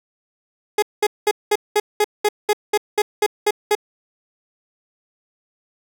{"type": "tone bursts", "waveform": "30% pulse", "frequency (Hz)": 418.5, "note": "G#4", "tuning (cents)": 13, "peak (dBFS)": -11, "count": 13, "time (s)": [0.78, 3.752], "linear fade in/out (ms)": 5, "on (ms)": 44, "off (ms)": 200, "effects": []}